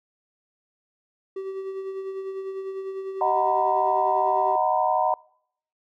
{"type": "tone with tremolo", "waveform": "triangle", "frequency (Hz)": 385, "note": "G4", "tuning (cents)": -31, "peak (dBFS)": -26, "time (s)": [1.36, 4.56], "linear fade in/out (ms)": 5, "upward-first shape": "sine", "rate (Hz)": 10, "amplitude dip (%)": 40}
{"type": "chord", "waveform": "sine", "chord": "B major seventh", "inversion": "first", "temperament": "equal with one note detuned", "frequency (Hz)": [622.3, 740, 932.3, 1004.5], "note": ["D#5", "F#5", "A#5", "B5"], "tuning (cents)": [0, 0, 0, 29], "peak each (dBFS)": [-26, -23, -24, -27], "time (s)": [3.21, 5.14], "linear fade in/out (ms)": 2}
{"effects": ["noise-tail reverb RT60 0.7 s tail -26 dB re dry"]}